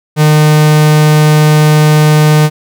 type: tone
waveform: 45% pulse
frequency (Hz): 152.4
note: D#3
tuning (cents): -36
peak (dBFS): -4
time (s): 0.16-2.5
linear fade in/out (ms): 50
effects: none